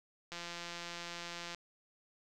click train, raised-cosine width 0.2 ms, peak -26 dBFS, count 212, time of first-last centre 0.32-1.547 s, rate 172 Hz, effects none

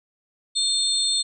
sine tone cluster, 3606 / 4279 / 8060 Hz, A7 / C8 / B8, +42 / +38 / +34 cents, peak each -24 dBFS, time 0.55-1.23 s, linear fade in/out 20 ms, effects none

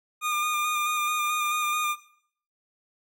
25% pulse tone with vibrato, 1214 Hz, D#6, 43 cents flat, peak -21 dBFS, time 0.21-1.96 s, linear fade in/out 50 ms, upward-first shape square, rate 4.6 Hz, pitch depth 17 cents each way, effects noise-tail reverb RT60 0.6 s tail -17 dB re dry

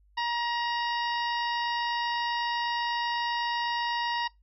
harmonic tone with a mistuned harmonic, 948 Hz, A#5, 29 cents sharp, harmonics 1 / 2 / 3 / 4 / 5 / 6, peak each -28 / -34 / -38 / -40 / -42 / -44 dBFS, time 0.17-4.28 s, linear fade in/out 10 ms, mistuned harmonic 6, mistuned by -89 cents, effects noise-tail reverb RT60 0.2 s tail -24 dB re dry + added 50 Hz sine -59 dBFS peak until 4.42 s

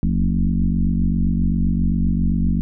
sine tone with frequency modulation, 116.54 Hz, A#2, in tune, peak -15 dBFS, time 0.03-2.61 s, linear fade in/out 0 ms, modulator 47.6 Hz, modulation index 2.6, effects none

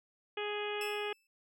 harmonic tone, 415.9 Hz, G#4, 2 cents sharp, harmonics 1 / 2 / 3 / 4 / 5 / 6 / 7 / 8, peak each -37 / -43 / -46 / -46 / -47 / -43 / -45 / -49 dBFS, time 0.37-1.13 s, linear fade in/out 5 ms
sawtooth tone with exponential decay, 2637 Hz, E7, in tune, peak -34 dBFS, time 0.81-1.27 s, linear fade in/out 2 ms, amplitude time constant 100 ms
effects none

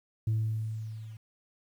sine tone with level ramp, 110 Hz, A2, in tune, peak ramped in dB -22 to -42 dBFS, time 0.27-1.17 s, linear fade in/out 5 ms, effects tanh soft clip ceiling -23 dBFS + 10-bit

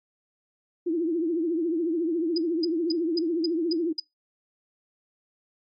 sine tone with vibrato, 332.2 Hz, E4, 13 cents sharp, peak -23 dBFS, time 0.86-3.93 s, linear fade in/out 10 ms, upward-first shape triangle, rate 14 Hz, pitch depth 140 cents each way
sine tone bursts, 4978 Hz, D#8, in tune, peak -25 dBFS, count 7, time 2.36-4 s, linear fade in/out 5 ms, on 20 ms, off 250 ms
effects noise-tail reverb RT60 0.2 s tail -23 dB re dry + AAC 48 kbps

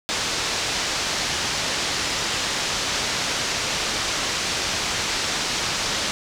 white low-pass noise, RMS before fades -25 dBFS, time 0.09-6.11 s, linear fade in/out 0 ms, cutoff 6300 Hz, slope 24 dB/octave, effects none

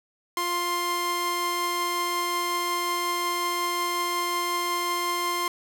sawtooth tone pair together, 349.2 / 1053.1 Hz, F4 / C6, 0 / +11 cents, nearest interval octave + perfect fifth, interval 1911 cents, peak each -28 / -22 dBFS, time 0.37-5.48 s, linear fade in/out 2 ms, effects none

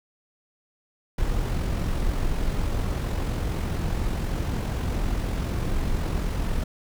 brown noise with amplitude modulation, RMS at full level -24 dBFS, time 1.18-6.64 s, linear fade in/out 5 ms, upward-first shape sine, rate 44.1 Hz, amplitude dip 35%, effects none

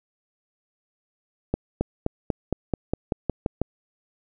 accelerating click train, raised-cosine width 2 ms, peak -9 dBFS, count 11, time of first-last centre 1.54-3.616 s, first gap 270 ms, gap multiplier 0.94, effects none

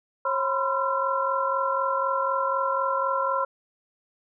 sine tone cluster, 542 / 995 / 1039 / 1361 Hz, C#5 / B5 / C6 / F6, -39 / +13 / -12 / -45 cents, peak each -28 dBFS, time 0.25-3.45 s, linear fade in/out 5 ms, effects none

